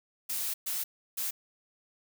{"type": "noise bursts at uneven times", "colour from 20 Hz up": "blue", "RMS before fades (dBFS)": -33, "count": 3, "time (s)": [[0.29, 0.54], [0.66, 0.84], [1.17, 1.31]], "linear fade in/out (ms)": 10, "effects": []}